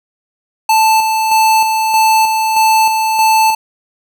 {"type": "tone with tremolo", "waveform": "square", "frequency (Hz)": 880, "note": "A5", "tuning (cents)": 0, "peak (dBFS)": -8, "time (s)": [0.69, 3.55], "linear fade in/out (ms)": 5, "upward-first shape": "square", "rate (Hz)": 1.6, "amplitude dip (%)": 40, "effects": []}